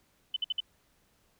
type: tone bursts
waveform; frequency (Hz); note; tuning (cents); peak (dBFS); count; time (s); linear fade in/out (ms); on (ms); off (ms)
sine; 3027; F#7; +39; -27; 4; 0.34-0.604; 5; 24; 56
effects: pink hiss -69 dBFS RMS until 1.39 s